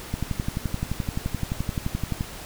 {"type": "click train", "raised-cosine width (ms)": 5, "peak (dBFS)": -13, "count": 25, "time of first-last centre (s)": [0.14, 2.209], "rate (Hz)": 11.6, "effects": ["pink hiss -39 dBFS RMS until 2.45 s"]}